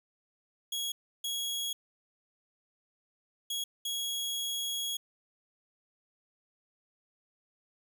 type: tone bursts at uneven times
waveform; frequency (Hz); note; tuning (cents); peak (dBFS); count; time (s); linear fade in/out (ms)
sawtooth; 3322; G#7; 0; -29; 4; 0.72-0.92 / 1.24-1.73 / 3.5-3.64 / 3.85-4.97; 5
effects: none